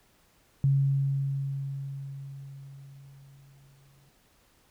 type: tone with exponential decay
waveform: sine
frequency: 137.7 Hz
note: C#3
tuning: 11 cents flat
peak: -19 dBFS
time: 0.64-4.09 s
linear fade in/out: 0 ms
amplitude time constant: 750 ms
effects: pink hiss -64 dBFS RMS until 4.7 s